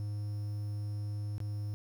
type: tone with dropouts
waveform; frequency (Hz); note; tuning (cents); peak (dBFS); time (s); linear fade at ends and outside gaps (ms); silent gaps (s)
triangle; 103.83; G#2; 0; -32; 0-1.74; 0; 1.381-1.403
effects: 10-bit